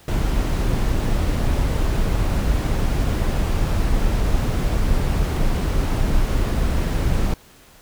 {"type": "noise", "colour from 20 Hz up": "brown", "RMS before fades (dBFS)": -19, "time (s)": [0.08, 7.34], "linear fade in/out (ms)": 2, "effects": ["pink hiss -49 dBFS RMS until 7.81 s"]}